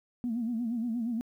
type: tone with vibrato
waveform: sine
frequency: 233.2 Hz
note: A#3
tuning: 1 cent sharp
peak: -28 dBFS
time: 0.24-1.21 s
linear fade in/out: 0 ms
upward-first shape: sine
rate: 8.5 Hz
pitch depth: 100 cents each way
effects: tanh soft clip ceiling -24 dBFS + 11-bit